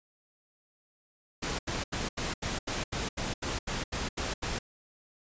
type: noise bursts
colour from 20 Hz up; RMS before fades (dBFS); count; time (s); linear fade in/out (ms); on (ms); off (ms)
pink; -33; 13; 1.42-4.59; 10; 170; 80
effects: resampled to 16000 Hz